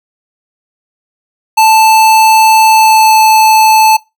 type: tone with pitch glide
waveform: square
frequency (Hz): 880 to 873.9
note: A5 to A5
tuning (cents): 0 to -12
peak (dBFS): -4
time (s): 1.57-3.97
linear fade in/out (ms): 10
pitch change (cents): -12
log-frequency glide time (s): 2.66-3.19
effects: noise-tail reverb RT60 0.2 s tail -20 dB re dry